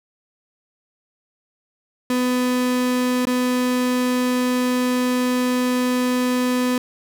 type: tone with dropouts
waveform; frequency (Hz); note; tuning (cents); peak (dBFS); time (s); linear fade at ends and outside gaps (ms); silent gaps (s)
35% pulse; 250.2; B3; +23; -16; 2.1-6.78; 2; 3.253-3.27
effects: none